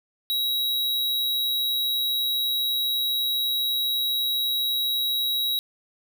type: tone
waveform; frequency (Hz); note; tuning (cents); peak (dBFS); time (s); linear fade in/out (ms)
square; 3856; B7; -42; -23; 0.3-5.59; 0
effects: none